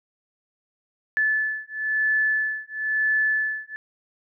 sine beating tone pair, 1736 / 1737 Hz, A6 / A6, -24 / -23 cents, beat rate 1 Hz, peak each -24 dBFS, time 1.17-3.76 s, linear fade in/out 0 ms, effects none

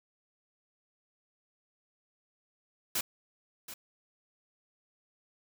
white noise with echo, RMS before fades -31 dBFS, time 2.95-3.01 s, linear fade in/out 5 ms, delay 730 ms, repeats 1, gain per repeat -13 dB, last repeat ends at 3.74 s, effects none

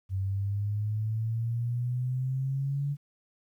sine exponential sweep, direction up, 94.6 to 144.3 Hz, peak -27 dBFS, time 0.09-2.97 s, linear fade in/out 50 ms, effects 11-bit

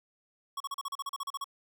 square tone bursts, 1108.7 Hz, C#6, in tune, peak -34 dBFS, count 13, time 0.57-1.443 s, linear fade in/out 5 ms, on 33 ms, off 37 ms, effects none

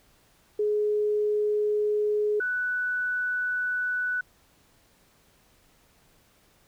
sine tone pair in turn, 420 / 1486.4 Hz, G#4 / F#6, +19 / +7 cents, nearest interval octave + minor seventh, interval 2188 cents, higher second, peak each -22 / -25 dBFS, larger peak first, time 0.59-2.4 / 2.4-4.21 s, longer neither, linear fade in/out 5 ms, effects pink hiss -62 dBFS RMS until 6.67 s

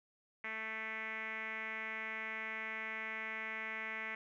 5% pulse tone with low-pass filter, 220 Hz, A3, in tune, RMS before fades -42 dBFS, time 0.44-4.15 s, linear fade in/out 2 ms, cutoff 2100 Hz, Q 6.1, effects none

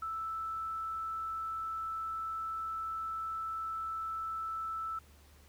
sine tone, 1318.5 Hz, E6, in tune, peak -35 dBFS, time 0.02-4.99 s, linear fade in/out 5 ms, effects added 73 Hz sine -58 dBFS peak until 5.48 s + pink hiss -63 dBFS RMS until 5.48 s

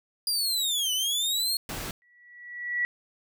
sawtooth linear two-way sweep, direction down then up, 4869 to 2949 to 4326 Hz, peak -22 dBFS, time 0.27-1.57 s, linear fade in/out 2 ms, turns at 0.93 s
pink noise, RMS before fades -35 dBFS, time 1.69-1.91 s, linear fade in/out 2 ms
sine tone with exponential growth, 1941 Hz, B6, 31 cents flat, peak -22 dBFS, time 2.02-2.85 s, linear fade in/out 0 ms, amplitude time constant 180 ms
effects none

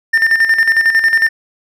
triangle tone with tremolo, 1804 Hz, A6, 43 cents sharp, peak -5 dBFS, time 0.13-1.29 s, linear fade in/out 10 ms, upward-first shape square, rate 11 Hz, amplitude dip 60%, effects none

